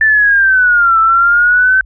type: linear two-way sweep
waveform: sine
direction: down then up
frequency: 1776 to 1318.5 to 1542 Hz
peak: -6 dBFS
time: 0.01-1.81 s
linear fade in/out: 2 ms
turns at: 1 s
effects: added 50 Hz sine -35 dBFS peak until 1.85 s